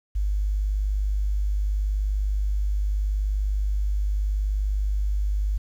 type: tone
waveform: sine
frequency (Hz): 50.4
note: G1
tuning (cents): +49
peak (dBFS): -21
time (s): 0.15-5.58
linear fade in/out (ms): 10
effects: 9-bit